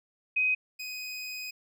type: tone pair in turn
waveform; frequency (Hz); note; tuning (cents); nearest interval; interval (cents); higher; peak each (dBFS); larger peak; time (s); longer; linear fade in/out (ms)
sine / 25% pulse; 2515 / 2505; D#7 / D#7; +18 / +11; unison; 7; first; -23 / -32; first; 0.36-0.55 / 0.79-1.51; second; 10
effects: none